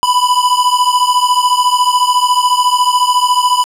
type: beating tone pair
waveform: square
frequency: 987.8 / 1001.8 Hz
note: B5 / B5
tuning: 0 / +24 cents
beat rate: 14 Hz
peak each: -12 / -14 dBFS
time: 0.03-3.64 s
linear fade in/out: 0 ms
effects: low-pass 11000 Hz 12 dB/octave + 7-bit

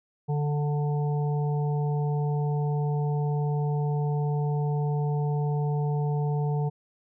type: harmonic tone with a mistuned harmonic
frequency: 146.83 Hz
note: D3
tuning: in tune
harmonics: 1 / 3 / 5 / 6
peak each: -24 / -34 / -38 / -40 dBFS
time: 0.28-6.7 s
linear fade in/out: 20 ms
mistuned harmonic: 6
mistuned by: +19 cents
effects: none

